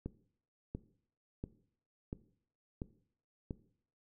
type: click train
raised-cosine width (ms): 3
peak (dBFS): -26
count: 6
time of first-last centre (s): 0.06-3.508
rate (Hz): 1.45
effects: noise-tail reverb RT60 0.6 s tail -17 dB re dry